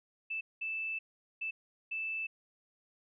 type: tone bursts at uneven times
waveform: sine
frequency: 2638 Hz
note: E7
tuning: 1 cent sharp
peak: -34 dBFS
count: 4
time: 0.3-0.41 / 0.61-0.99 / 1.41-1.51 / 1.91-2.27 s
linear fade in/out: 10 ms
effects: none